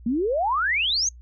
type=exponential sweep; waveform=sine; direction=up; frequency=220 to 6660 Hz; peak=-20 dBFS; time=0.06-1.09 s; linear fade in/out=5 ms; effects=noise-tail reverb RT60 0.1 s tail -23 dB re dry + added 60 Hz sine -42 dBFS peak until 1.21 s